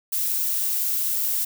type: noise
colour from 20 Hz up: violet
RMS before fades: -24 dBFS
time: 0.12-1.45 s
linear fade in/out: 10 ms
effects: none